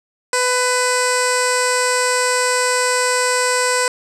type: tone with low-pass filter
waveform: 15% pulse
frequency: 500 Hz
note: B4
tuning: 21 cents sharp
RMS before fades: -17 dBFS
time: 0.33-3.88 s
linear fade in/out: 2 ms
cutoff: 8000 Hz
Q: 3.6
effects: none